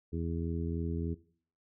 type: harmonic tone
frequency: 83.3 Hz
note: E2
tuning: 19 cents sharp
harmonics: 1 / 2 / 3 / 4 / 5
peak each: -35 / -38 / -40 / -41 / -42 dBFS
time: 0.12-1.15 s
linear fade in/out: 20 ms
effects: noise-tail reverb RT60 0.5 s tail -18 dB re dry